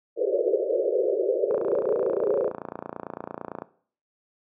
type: band-pass noise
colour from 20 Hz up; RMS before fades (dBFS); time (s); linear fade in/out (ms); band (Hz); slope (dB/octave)
pink; -24; 0.16-2.52; 50; 360 to 590; 96
type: click train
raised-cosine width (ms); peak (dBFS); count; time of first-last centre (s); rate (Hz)
1; -18; 62; 1.51-3.621; 28.9
effects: noise-tail reverb RT60 0.5 s tail -17 dB re dry + high-pass 200 Hz 12 dB/octave